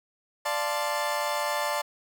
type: chord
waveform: 30% pulse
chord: D minor seventh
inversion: none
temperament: equal with one note detuned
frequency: 587.3 / 691.2 / 880 / 1046.5 Hz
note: D5 / F5 / A5 / C6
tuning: 0 / -18 / 0 / 0 cents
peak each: -28 / -33 / -28 / -31 dBFS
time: 0.45-1.82 s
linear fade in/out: 10 ms
effects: none